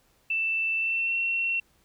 sine tone with pitch glide, 2660 to 2719 Hz, E7 to F7, +15 to -47 cents, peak -24 dBFS, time 0.3-1.6 s, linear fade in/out 5 ms, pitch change +38 cents, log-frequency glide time 0.77-1.16 s, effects pink hiss -65 dBFS RMS until 1.84 s

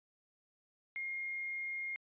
sine tone with quantisation, 2133 Hz, C7, 33 cents sharp, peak -37 dBFS, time 0.96-1.96 s, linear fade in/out 0 ms, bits 11, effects resampled to 8000 Hz

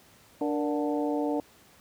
harmonic tone with a mistuned harmonic, 146.83 Hz, D3, in tune, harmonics 2 / 3 / 4 / 5 / 6, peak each -28 / -32 / -34 / -36 / -38 dBFS, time 0.41-1.4 s, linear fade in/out 2 ms, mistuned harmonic 3, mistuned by +100 cents, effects pink hiss -57 dBFS RMS until 1.8 s + high-pass 80 Hz 12 dB/octave

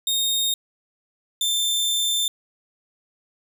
sawtooth tone pair in turn, 3700 / 3565 Hz, A#7 / A7, -14 / +22 cents, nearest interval minor second, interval 64 cents, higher first, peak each -17 dBFS, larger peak neither, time 0.07-0.54 / 1.41-2.28 s, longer second, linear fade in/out 2 ms, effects none

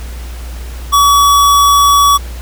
square tone, 1136 Hz, C#6, 42 cents sharp, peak -6 dBFS, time 0.92-2.18 s, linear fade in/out 20 ms, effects added 60 Hz sine -22 dBFS peak until 2.41 s + pink hiss -34 dBFS RMS until 2.41 s

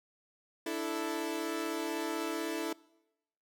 sawtooth chord, D suspended second, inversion none, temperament equal, 293.7 / 329.6 / 440 Hz, D4 / E4 / A4, 0 / 0 / 0 cents, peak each -36 / -32 / -35 dBFS, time 0.66-2.73 s, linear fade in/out 5 ms, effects noise-tail reverb RT60 0.9 s tail -23 dB re dry

